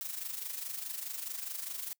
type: noise with amplitude modulation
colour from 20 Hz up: blue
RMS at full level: -37 dBFS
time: 0.01-1.93 s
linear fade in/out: 0 ms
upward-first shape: sine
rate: 24.8 Hz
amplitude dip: 65%
effects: noise-tail reverb RT60 0.1 s tail -26 dB re dry